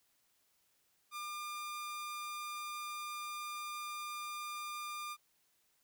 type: tone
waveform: sawtooth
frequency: 1201 Hz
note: D6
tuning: 38 cents sharp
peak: -37 dBFS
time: 1.11-5.17 s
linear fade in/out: 50 ms
effects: white hiss -75 dBFS RMS until 5.83 s